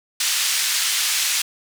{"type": "band-pass noise", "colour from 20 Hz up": "white", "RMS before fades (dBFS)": -21, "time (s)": [0.2, 1.42], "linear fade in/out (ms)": 5, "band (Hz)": [1900, 7600], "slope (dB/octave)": 12, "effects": []}